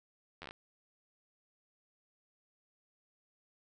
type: slowing click train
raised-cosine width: 0.3 ms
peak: -29 dBFS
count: 7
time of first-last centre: 0.42-0.509 s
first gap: 11 ms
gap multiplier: 1.12
effects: none